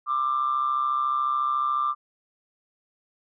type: tone with amplitude modulation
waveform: sine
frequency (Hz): 1186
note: D6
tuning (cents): +17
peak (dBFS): -18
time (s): 0.06-1.95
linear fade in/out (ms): 50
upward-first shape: sine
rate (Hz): 134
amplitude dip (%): 65
effects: tanh soft clip ceiling -16 dBFS